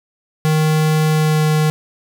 square tone with pitch glide, 155.56 to 154.31 Hz, D#3 to D#3, 0 to -14 cents, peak -13 dBFS, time 0.45-1.7 s, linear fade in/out 0 ms, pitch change -14 cents, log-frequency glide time 1.1-1.43 s, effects none

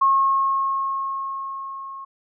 sine tone with level ramp, 1085 Hz, C#6, 37 cents flat, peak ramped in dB -13 to -33 dBFS, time 0.01-2.05 s, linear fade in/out 10 ms, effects none

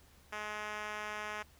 5% pulse tone with band-pass filter, 211.2 Hz, G#3, 29 cents sharp, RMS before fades -41 dBFS, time 0.32-1.43 s, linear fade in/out 10 ms, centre 1400 Hz, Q 0.5, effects added 73 Hz sine -63 dBFS peak until 1.59 s + pink hiss -64 dBFS RMS until 1.59 s

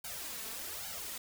white noise with flanger, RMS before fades -42 dBFS, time 0.04-1.18 s, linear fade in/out 5 ms, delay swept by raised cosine 1.3 to 4.6 ms, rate 1.2 Hz, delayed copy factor +0.95, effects none

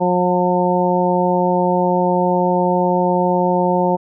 harmonic tone, 179.6 Hz, F3, 49 cents sharp, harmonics 1 / 2 / 3 / 4 / 5, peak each -19 / -20 / -19 / -22 / -19 dBFS, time 0-3.97 s, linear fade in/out 20 ms, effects none

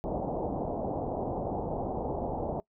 white low-pass noise, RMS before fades -33 dBFS, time 0.04-2.6 s, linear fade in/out 0 ms, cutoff 830 Hz, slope 48 dB/octave, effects noise-tail reverb RT60 0.1 s tail -22 dB re dry

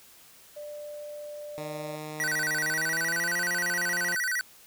sine tone, 592 Hz, D5, 14 cents sharp, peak -37 dBFS, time 0.56-1.96 s, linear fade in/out 10 ms
10% pulse tone with pitch glide, 153.3 to 176.1 Hz, D#3 to F3, -25 to +15 cents, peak -28 dBFS, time 1.58-4.15 s, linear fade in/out 0 ms, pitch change +240 cents, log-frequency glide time 2.61-3.4 s
square tone with vibrato, 1712 Hz, A6, 48 cents flat, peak -27 dBFS, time 2.2-4.41 s, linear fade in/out 0 ms, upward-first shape square, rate 13 Hz, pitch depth 210 cents each way
effects white hiss -54 dBFS RMS until 4.66 s

